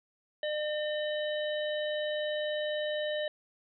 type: harmonic tone with a mistuned harmonic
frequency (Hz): 604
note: D5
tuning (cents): +48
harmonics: 1 / 3 / 5 / 6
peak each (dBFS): -31 / -39 / -41 / -44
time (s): 0.43-3.28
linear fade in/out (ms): 2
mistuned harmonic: 6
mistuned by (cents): +97
effects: none